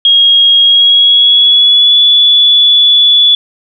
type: tone with pitch glide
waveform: sine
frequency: 3275 to 3434 Hz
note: G#7 to A7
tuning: -25 to -43 cents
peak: -3 dBFS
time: 0.05-3.35 s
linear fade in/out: 2 ms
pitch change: +82 cents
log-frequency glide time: 0.62-1.99 s
effects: none